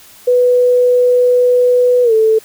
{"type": "tone with pitch glide", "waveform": "sine", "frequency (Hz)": [494.5, 440.5], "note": ["B4", "A4"], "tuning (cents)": [2, 2], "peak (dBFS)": -7, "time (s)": [0.27, 2.39], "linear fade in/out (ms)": 10, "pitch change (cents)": -200, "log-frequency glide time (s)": [2.03, 2.13], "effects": ["white hiss -41 dBFS RMS until 2.44 s"]}